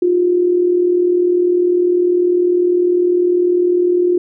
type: tone with amplitude modulation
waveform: sine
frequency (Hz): 355.2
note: F4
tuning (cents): +29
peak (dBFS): -8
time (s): 0.02-4.18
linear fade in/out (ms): 5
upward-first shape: sine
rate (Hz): 40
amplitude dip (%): 55
effects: none